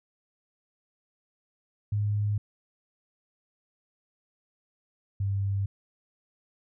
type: tone pair in turn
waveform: sine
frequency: 103.83 / 98.8 Hz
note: G#2 / G2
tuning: 0 / +14 cents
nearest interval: minor second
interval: 86 cents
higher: first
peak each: -24 / -25 dBFS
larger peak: first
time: 1.92-2.38 / 5.2-5.66 s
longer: neither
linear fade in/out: 5 ms
effects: none